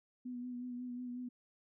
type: tone with vibrato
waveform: sine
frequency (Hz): 246.9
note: B3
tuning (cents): 0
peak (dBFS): -40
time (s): 0.25-1.29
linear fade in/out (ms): 10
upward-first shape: sine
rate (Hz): 5.5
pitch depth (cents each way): 27
effects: none